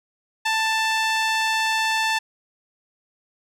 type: tone with band-pass filter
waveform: sawtooth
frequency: 884 Hz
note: A5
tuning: 8 cents sharp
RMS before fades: -22 dBFS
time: 0.45-2.19 s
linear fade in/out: 10 ms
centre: 2700 Hz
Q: 0.66
effects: none